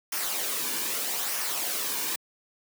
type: noise with flanger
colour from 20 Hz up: white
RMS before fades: -30 dBFS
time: 0.12-2.16 s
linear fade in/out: 5 ms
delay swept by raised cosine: 0.25 to 1.55 ms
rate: 0.8 Hz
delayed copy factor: -0.5
effects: high-pass 200 Hz 12 dB/octave